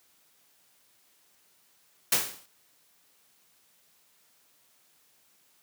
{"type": "noise with exponential decay", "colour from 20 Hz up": "white", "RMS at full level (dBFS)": -20, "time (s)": [2.12, 2.46], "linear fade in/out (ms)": 5, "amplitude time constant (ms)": 72, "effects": ["white hiss -65 dBFS RMS until 5.62 s", "high-pass 100 Hz 12 dB/octave"]}